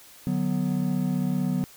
triangle chord, B minor, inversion first, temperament equal with one note detuned, 149.23 / 185 / 246.9 Hz, D3 / F#3 / B3, +28 / 0 / 0 cents, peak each -27 / -24 / -26 dBFS, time 0.27-1.64 s, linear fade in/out 0 ms, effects white hiss -50 dBFS RMS until 1.76 s

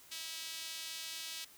sawtooth tone with high-pass filter, 324.2 Hz, E4, 29 cents flat, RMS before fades -44 dBFS, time 0.11-1.45 s, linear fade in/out 10 ms, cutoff 3500 Hz, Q 1.3, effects white hiss -59 dBFS RMS until 1.57 s

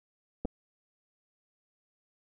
clicks, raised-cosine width 2 ms, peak -20 dBFS, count 2, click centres 0.45 / 0.454 s, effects none

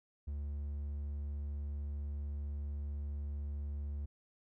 triangle tone, 72.2 Hz, D2, 29 cents flat, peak -35 dBFS, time 0.27-4.06 s, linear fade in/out 10 ms, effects none

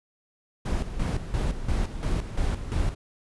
brown noise with tremolo, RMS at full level -25 dBFS, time 0.65-2.95 s, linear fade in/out 10 ms, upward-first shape square, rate 2.9 Hz, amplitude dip 65%, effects resampled to 24000 Hz

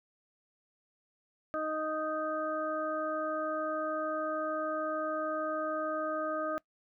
harmonic tone, 311.1 Hz, D#4, in tune, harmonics 1 / 2 / 4 / 5, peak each -39 / -34 / -36 / -43 dBFS, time 1.54-6.58 s, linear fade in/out 0 ms, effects noise-tail reverb RT60 0.1 s tail -22 dB re dry

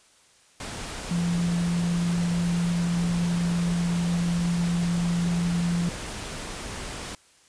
sine tone in noise, 172.5 Hz, F3, 21 cents flat, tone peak -22 dBFS, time 1.11-5.89 s, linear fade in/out 2 ms, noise pink, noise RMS -35 dBFS, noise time 0.6-7.15 s, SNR +10 dB, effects white hiss -58 dBFS RMS until 7.48 s + resampled to 22050 Hz

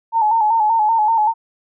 sine tone with vibrato, 880 Hz, A5, in tune, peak -12 dBFS, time 0.12-1.34 s, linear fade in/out 50 ms, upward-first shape square, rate 5.2 Hz, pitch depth 59 cents each way, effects none

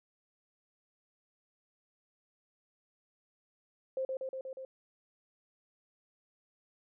sine tone with echo, 526 Hz, C5, 9 cents sharp, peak -31 dBFS, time 3.97-4.05 s, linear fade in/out 2 ms, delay 120 ms, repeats 5, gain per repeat -2 dB, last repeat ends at 4.65 s, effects none

